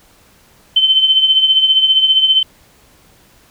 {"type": "tone with tremolo", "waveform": "sine", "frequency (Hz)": 3077, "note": "G7", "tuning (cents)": -33, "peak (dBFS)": -5, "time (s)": [0.76, 2.43], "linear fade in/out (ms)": 5, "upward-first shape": "triangle", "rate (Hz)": 15, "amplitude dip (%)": 70, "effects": ["pink hiss -49 dBFS RMS until 3.5 s"]}